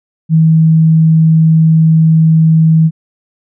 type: tone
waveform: sine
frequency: 160.4 Hz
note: E3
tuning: 47 cents flat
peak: -4 dBFS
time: 0.29-2.91 s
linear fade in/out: 50 ms
effects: none